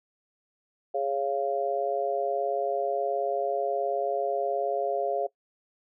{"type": "chord", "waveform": "sine", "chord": "Db major", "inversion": "second", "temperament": "just", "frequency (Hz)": [415.8, 554.4, 693], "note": ["Ab4", "Db5", "F5"], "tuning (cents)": [2, 0, -14], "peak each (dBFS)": [-31, -29, -29], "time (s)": [0.94, 5.27], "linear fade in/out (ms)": 10, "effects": ["noise-tail reverb RT60 0.1 s tail -20 dB re dry"]}